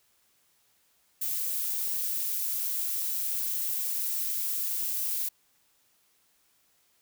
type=noise with amplitude modulation; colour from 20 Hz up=violet; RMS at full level=-29 dBFS; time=1.21-5.29 s; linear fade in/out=10 ms; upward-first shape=sine; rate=188 Hz; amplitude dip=35%; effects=white hiss -68 dBFS RMS until 7.01 s